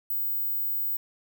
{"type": "tone", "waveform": "sine", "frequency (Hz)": 16000, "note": "B9", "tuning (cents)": 21, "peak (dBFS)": -23, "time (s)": [0.1, 0.97], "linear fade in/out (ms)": 5, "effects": ["tanh soft clip ceiling -24 dBFS"]}